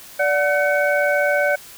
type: tone cluster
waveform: sine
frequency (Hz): 584 / 734 / 1519 / 2233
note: D5 / F#5 / F#6 / C#7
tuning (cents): -10 / -14 / +45 / +12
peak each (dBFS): -18 / -25 / -20 / -26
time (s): 0.19-1.56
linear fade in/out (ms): 10
effects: white hiss -41 dBFS RMS until 1.77 s